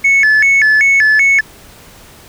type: tone with vibrato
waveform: sine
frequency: 1954 Hz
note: B6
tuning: 19 cents flat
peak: -4 dBFS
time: 0.04-1.41 s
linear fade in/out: 10 ms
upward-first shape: square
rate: 2.6 Hz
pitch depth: 210 cents each way
effects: tanh soft clip ceiling -5 dBFS + pink hiss -39 dBFS RMS until 2.28 s